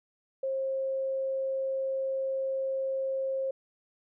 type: tone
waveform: sine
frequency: 534 Hz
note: C5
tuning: 35 cents sharp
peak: -28 dBFS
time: 0.43-3.51 s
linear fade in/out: 5 ms
effects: none